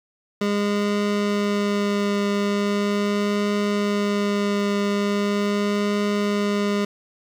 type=tone with vibrato; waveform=25% pulse; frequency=204.1 Hz; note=G#3; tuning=30 cents flat; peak=-16 dBFS; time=0.41-6.85 s; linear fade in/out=5 ms; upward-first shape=triangle; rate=0.4 Hz; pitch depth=13 cents each way; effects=low-pass 6000 Hz 12 dB/octave + 7-bit